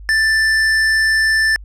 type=tone with hard clipping; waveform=sine; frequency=1767 Hz; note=A6; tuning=7 cents sharp; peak=-13 dBFS; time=0.09-1.56 s; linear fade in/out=0 ms; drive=18 dB; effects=added 50 Hz sine -32 dBFS peak until 1.64 s + low-pass 8000 Hz 12 dB/octave